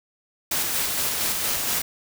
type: noise with tremolo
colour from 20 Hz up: white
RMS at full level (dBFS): -24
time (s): 0.51-1.82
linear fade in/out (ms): 5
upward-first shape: square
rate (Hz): 4.3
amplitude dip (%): 25
effects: none